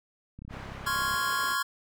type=click train; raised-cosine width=5 ms; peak=-31 dBFS; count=26; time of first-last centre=0.39-1.141 s; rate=33.3 Hz
type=low-pass noise; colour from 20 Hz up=white; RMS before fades=-44 dBFS; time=0.49-1.57 s; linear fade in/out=50 ms; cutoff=1500 Hz; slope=12 dB/octave
type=chord; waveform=square; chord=Db major seventh; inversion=third; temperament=equal; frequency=1046.5 / 1108.7 / 1396.9 / 1661.2 Hz; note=C6 / Db6 / F6 / Ab6; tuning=0 / 0 / 0 / 0 cents; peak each=-33 dBFS; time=0.86-1.63 s; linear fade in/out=10 ms
effects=none